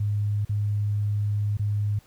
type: tone with dropouts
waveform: sine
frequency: 103.5 Hz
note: G#2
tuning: 5 cents flat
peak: -22 dBFS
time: 0-1.99 s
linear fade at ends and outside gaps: 5 ms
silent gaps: 0.45-0.493 / 1.571-1.594 s
effects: pink hiss -58 dBFS RMS until 2.06 s